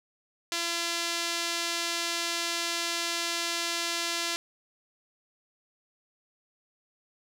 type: tone with band-pass filter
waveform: sawtooth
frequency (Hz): 340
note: F4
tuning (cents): -46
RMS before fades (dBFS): -31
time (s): 0.52-4.36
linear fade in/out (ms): 0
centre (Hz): 4700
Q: 0.98
effects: none